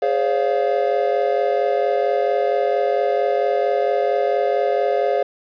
triangle chord, Db major seventh, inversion second, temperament equal with one note detuned, 415.3 / 523.3 / 567.7 / 698.5 Hz, Ab4 / C5 / Db5 / F5, 0 / 0 / +41 / 0 cents, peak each -20 dBFS, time 0.02-5.23 s, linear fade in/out 5 ms, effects resampled to 11025 Hz + 8-bit

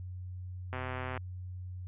click train, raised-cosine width 0.5 ms, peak -23 dBFS, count 58, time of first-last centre 0.73-1.175 s, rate 128 Hz, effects added 91 Hz sine -39 dBFS peak until 1.87 s + resampled to 8000 Hz

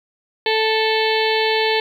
harmonic tone, 440 Hz, A4, in tune, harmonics 1 / 2 / 4 / 5 / 6 / 7 / 8 / 9 / 10, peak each -19 / -22 / -25 / -26 / -27 / -27 / -28 / -29 / -29 dBFS, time 0.46-1.8 s, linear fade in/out 2 ms, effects 8-bit

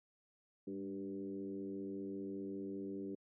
sine tone with frequency modulation, 293.7 Hz, D4, in tune, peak -40 dBFS, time 0.67-3.15 s, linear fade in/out 5 ms, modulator 94.9 Hz, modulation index 1.3, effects high-pass 150 Hz 12 dB/octave

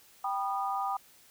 sine chord, G augmented, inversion none, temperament just, 784 / 980 / 1225 Hz, G5 / B5 / D#6, 0 / -14 / -27 cents, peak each -32 / -36 / -34 dBFS, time 0.24-0.97 s, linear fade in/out 5 ms, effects white hiss -59 dBFS RMS until 1.3 s

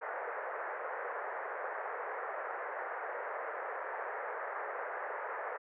pink band-pass noise, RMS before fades -40 dBFS, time 0.01-5.58 s, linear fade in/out 20 ms, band 450 to 1900 Hz, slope 48 dB/octave, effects none

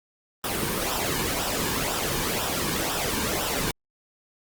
pink noise with flanger, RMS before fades -27 dBFS, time 0.44-3.71 s, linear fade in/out 2 ms, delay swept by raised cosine 0.45 to 1.55 ms, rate 2 Hz, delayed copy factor -0.6, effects Opus 32 kbps

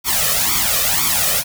white noise with flanger, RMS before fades -17 dBFS, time 0.04-1.44 s, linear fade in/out 50 ms, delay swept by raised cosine 0.87 to 1.66 ms, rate 2 Hz, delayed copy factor +1, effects none

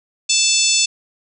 harmonic tone, 880 Hz, A5, in tune, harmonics 3 / 4 / 5 / 6 / 7 / 8 / 9, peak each -21 / -21 / -21 / -21 / -21 / -21 / -21 dBFS, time 0.29-0.86 s, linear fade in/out 10 ms, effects none

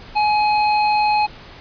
square tone, 842 Hz, G#5, 24 cents sharp, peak -15 dBFS, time 0.15-1.27 s, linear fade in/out 20 ms, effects pink hiss -40 dBFS RMS until 1.6 s + resampled to 11025 Hz

